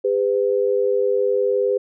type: tone pair together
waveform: sine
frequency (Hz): 403.2 / 502.7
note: G4 / B4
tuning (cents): +49 / +31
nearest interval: major third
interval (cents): 382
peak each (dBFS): -19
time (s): 0.04-1.78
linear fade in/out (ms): 10
effects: none